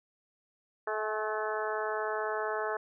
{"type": "harmonic tone with a mistuned harmonic", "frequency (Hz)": 215.7, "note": "A3", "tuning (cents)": -34, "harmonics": [2, 3, 4, 5, 6, 7, 8], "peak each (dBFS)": [-35, -37, -38, -39, -40, -40, -41], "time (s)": [0.87, 2.77], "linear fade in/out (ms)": 5, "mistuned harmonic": 4, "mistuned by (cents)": -20, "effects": []}